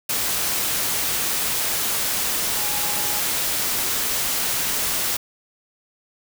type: tone in noise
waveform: sine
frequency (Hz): 830.6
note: G#5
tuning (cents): 0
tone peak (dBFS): -34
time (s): 2.57-3.21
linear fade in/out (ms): 5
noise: white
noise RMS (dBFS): -23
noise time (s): 0.09-5.17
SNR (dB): -14
effects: none